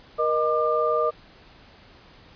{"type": "tone cluster", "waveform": "sine", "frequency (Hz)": [474.1, 618, 1196], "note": ["A#4", "D#5", "D6"], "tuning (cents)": [29, -12, 31], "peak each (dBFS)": -24, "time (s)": [0.18, 1.11], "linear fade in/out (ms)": 20, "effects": ["pink hiss -51 dBFS RMS until 2.35 s", "resampled to 11025 Hz"]}